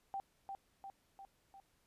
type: tone with echo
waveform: sine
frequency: 784 Hz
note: G5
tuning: in tune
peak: -38 dBFS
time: 0.14-0.2 s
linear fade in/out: 0 ms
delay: 350 ms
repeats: 4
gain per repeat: -4 dB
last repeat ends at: 1.6 s
effects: pink hiss -75 dBFS RMS until 1.86 s + resampled to 32000 Hz